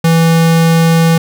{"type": "tone", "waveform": "square", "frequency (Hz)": 164.81, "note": "E3", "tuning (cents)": 0, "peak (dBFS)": -7, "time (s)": [0.04, 1.18], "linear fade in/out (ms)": 5, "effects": []}